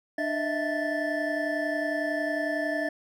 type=tone cluster; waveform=triangle; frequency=297.8 / 632 / 663 / 1757 Hz; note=D4 / D#5 / E5 / A6; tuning=+24 / +27 / +10 / -3 cents; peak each=-30 dBFS; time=0.18-2.89 s; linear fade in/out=5 ms; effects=none